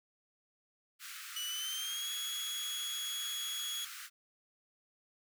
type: high-pass noise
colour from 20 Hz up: pink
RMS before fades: -47 dBFS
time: 0.99-4.1 s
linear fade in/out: 50 ms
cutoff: 1200 Hz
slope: 96 dB/octave
type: tone with pitch glide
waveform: sawtooth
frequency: 2960 to 3342 Hz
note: F#7 to G#7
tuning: 0 to +10 cents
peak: -34 dBFS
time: 1.36-3.85 s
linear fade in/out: 5 ms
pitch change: +210 cents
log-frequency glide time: 1.46-2.09 s
effects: none